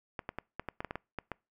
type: clicks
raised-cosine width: 0.5 ms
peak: -21 dBFS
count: 11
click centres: 0.192 / 0.291 / 0.386 / 0.596 / 0.687 / 0.805 / 0.847 / 0.909 / 0.956 / 1.187 / 1.317 s
effects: noise-tail reverb RT60 0.3 s tail -26 dB re dry